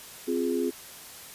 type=chord; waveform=sine; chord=F minor; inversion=second; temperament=equal; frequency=261.6 / 349.2 / 415.3 Hz; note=C4 / F4 / Ab4; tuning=0 / 0 / 0 cents; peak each=-29 dBFS; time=0.27-0.71 s; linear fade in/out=20 ms; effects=white hiss -45 dBFS RMS until 1.34 s + resampled to 32000 Hz